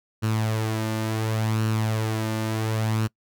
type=tone with flanger; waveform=sawtooth; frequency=110 Hz; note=A2; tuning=in tune; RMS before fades=-25 dBFS; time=0.22-3.08 s; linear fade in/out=20 ms; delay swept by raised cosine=0.7 to 3.4 ms; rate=0.7 Hz; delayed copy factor=+0.5; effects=noise-tail reverb RT60 0.1 s tail -25 dB re dry